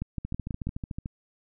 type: two click trains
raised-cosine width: 5 ms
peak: -18 / -21 dBFS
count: 5 / 12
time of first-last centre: 0.02-0.67 / 0.25-1.059 s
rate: 6.15 / 13.6 Hz
effects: none